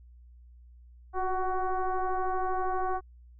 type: tone with frequency modulation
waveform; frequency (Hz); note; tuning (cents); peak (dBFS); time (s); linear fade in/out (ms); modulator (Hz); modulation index
sine; 378.3; F#4; +38; -26; 1.13-3.01; 50; 372; 2.1
effects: added 60 Hz sine -50 dBFS peak until 3.39 s